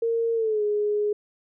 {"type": "tone with pitch glide", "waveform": "sine", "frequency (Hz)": [460, 417], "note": ["A#4", "G#4"], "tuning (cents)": [-23, 7], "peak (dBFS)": -21, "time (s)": [0.02, 1.13], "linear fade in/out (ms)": 5, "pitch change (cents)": -170, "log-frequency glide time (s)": [0.34, 0.63], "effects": []}